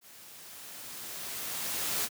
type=noise with level ramp; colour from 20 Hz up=white; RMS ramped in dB=-53 to -30 dBFS; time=0.01-2.09 s; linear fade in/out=50 ms; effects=high-pass 80 Hz 12 dB/octave